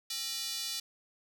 square tone with high-pass filter, 267.7 Hz, C4, 40 cents sharp, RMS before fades -37 dBFS, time 0.1-0.8 s, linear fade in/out 5 ms, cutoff 4200 Hz, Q 2.1, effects none

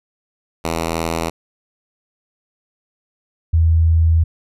5% pulse / sine tone pair in turn, 82.41 / 81.7 Hz, E2 / E2, 0 / -15 cents, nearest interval unison, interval 15 cents, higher first, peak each -8 / -10 dBFS, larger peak first, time 0.64-1.3 / 3.53-4.24 s, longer second, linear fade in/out 10 ms, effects resampled to 32000 Hz

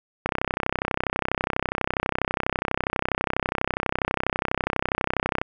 click train, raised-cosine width 0.5 ms, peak -7 dBFS, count 167, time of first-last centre 0.26-5.415 s, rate 32.2 Hz, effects none

